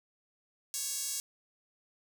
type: tone with high-pass filter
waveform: sawtooth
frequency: 554.4 Hz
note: C#5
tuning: in tune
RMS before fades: -36 dBFS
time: 0.74-1.2 s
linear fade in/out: 0 ms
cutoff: 6700 Hz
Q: 1.7
effects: none